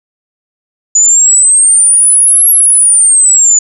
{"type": "exponential two-way sweep", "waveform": "sine", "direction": "up then down", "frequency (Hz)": [6910, 11340, 6910], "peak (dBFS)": -3, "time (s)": [0.95, 3.59], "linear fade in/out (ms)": 5, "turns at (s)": 2.5, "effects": []}